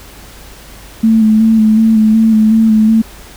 sine tone with vibrato, 220 Hz, A3, in tune, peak -5 dBFS, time 1.03-3.02 s, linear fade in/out 10 ms, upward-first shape square, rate 2.7 Hz, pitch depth 24 cents each way, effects added 50 Hz sine -38 dBFS peak until 3.36 s + pink hiss -36 dBFS RMS until 3.36 s

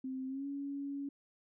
sine tone with pitch glide, 261.6 to 280.4 Hz, C4 to C#4, 0 to +20 cents, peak -37 dBFS, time 0.04-1.09 s, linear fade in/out 5 ms, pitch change +120 cents, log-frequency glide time 0.27-0.46 s, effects none

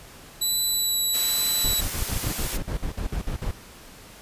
15% pulse tone with vibrato, 3951 Hz, B7, in tune, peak -15 dBFS, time 0.41-1.81 s, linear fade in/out 10 ms, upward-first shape sine, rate 1.2 Hz, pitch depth 10 cents each way
white noise, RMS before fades -31 dBFS, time 1.13-2.58 s, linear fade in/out 20 ms
brown noise bursts, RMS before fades -27 dBFS, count 13, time 1.64-3.513 s, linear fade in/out 5 ms, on 97 ms, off 51 ms
effects pink hiss -46 dBFS RMS until 4.21 s + resampled to 32000 Hz

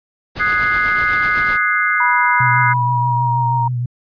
pink noise with tremolo, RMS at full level -27 dBFS, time 0.35-1.58 s, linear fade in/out 20 ms, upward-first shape triangle, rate 8 Hz, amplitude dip 55%
sine chord, Ab dominant seventh, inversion second, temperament equal, 1244.5 / 1480 / 1661.2 / 2093 Hz, Eb6 / Gb6 / Ab6 / C7, 0 / 0 / 0 / 0 cents, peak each -19 / -18 / -21 / -18 dBFS, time 0.39-2.74 s, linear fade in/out 20 ms
sine tone with pitch glide, 976 to 935.7 Hz, B5 to A#5, -21 to +6 cents, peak -15 dBFS, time 2-3.68 s, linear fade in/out 5 ms, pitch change -73 cents, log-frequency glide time 2.78-3.47 s
sine tone with vibrato, 123.1 Hz, B2, 5 cents flat, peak -17 dBFS, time 2.4-3.86 s, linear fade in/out 5 ms, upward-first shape triangle, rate 6.3 Hz, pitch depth 47 cents each way
effects resampled to 11025 Hz

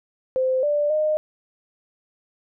sine tone with pitch steps, 518 / 588 / 614 Hz, C5 / D5 / D#5, -17 / +2 / -23 cents, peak -18 dBFS, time 0.36-1.17 s, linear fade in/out 0 ms, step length 270 ms, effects none

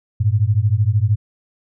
sine beating tone pair, 99.1 / 112.1 Hz, G2 / A2, +19 / +33 cents, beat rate 13 Hz, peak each -16 dBFS, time 0.2-1.16 s, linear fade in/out 10 ms, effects none

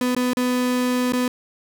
35% pulse tone with dropouts, 249.6 Hz, B3, 19 cents sharp, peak -17 dBFS, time 0.01-1.28 s, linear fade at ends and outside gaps 2 ms, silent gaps 0.149-0.164 / 0.334-0.37 / 1.123-1.133 s, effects none

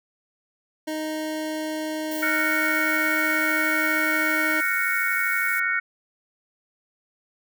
25% pulse tone, 311.1 Hz, D#4, in tune, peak -23 dBFS, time 0.87-4.61 s, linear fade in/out 10 ms
violet noise, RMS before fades -35 dBFS, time 2.11-5.6 s, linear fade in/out 5 ms
sine chord, Gb major seventh, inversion third, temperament just, 1387.5 / 1480 / 1850 / 2220 Hz, F6 / Gb6 / Bb6 / Db7, -12 / 0 / -14 / +2 cents, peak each -28 / -26 / -27 / -26 dBFS, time 2.22-5.8 s, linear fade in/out 10 ms
effects none

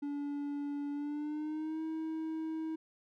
triangle tone with pitch glide, 287.2 to 318.7 Hz, D4 to D#4, -39 to +42 cents, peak -33 dBFS, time 0.02-2.76 s, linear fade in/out 10 ms, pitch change +181 cents, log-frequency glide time 0.92-1.82 s, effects none

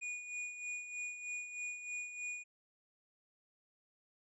square tone with tremolo, 2454 Hz, D#7, 25 cents flat, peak -39 dBFS, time 0.01-2.44 s, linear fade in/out 20 ms, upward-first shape sine, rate 3.2 Hz, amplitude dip 60%, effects resampled to 24000 Hz

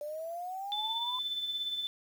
sine exponential sweep, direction up, 584 to 1023 Hz, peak -36 dBFS, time 0.01-1.19 s, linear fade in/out 2 ms
sine tone with tremolo, 3520 Hz, A7, in tune, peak -30 dBFS, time 0.72-1.87 s, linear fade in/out 0 ms, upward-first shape triangle, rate 17 Hz, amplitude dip 55%
effects 9-bit

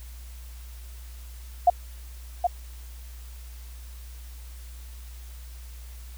sine tone with echo, 710 Hz, F5, 28 cents sharp, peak -12 dBFS, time 1.67-1.7 s, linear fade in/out 5 ms, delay 770 ms, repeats 1, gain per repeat -6 dB, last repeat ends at 2.47 s, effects added 60 Hz sine -39 dBFS peak until 6.17 s + white hiss -52 dBFS RMS until 6.17 s

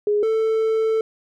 sine / triangle tone pair in turn, 415.8 / 442.9 Hz, G#4 / A4, +2 / +11 cents, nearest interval minor second, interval 109 cents, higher second, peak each -16 / -15 dBFS, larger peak second, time 0.07-0.23 / 0.23-1.01 s, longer second, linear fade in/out 2 ms, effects none

